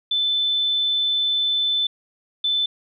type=tone pair in turn; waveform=sine; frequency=3520 / 3520 Hz; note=A7 / A7; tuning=0 / 0 cents; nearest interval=unison; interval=0 cents; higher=neither; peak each=-18 dBFS; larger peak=neither; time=0.11-1.87 / 2.44-2.66 s; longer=first; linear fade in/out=5 ms; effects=none